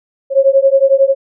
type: beating tone pair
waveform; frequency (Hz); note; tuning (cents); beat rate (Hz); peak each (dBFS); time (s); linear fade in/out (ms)
sine; 538 / 549; C5 / C#5; +48 / -17; 11; -10; 0.3-1.15; 50
effects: none